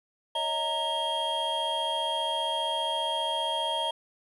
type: tone cluster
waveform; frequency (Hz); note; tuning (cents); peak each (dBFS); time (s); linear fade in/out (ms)
triangle; 563 / 638 / 926 / 3242; C#5 / D#5 / A#5 / G#7; +27 / +43 / -12 / -42; -36 / -32 / -29 / -29; 0.35-3.91; 5
effects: resampled to 32000 Hz + 10-bit